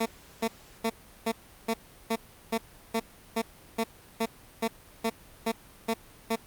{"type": "tone bursts", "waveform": "15% pulse", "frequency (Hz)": 226.5, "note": "A#3", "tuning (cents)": -50, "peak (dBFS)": -19, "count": 16, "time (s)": [0, 6.36], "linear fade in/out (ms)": 10, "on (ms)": 60, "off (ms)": 360, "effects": ["pink hiss -53 dBFS RMS until 6.46 s", "Opus 48 kbps"]}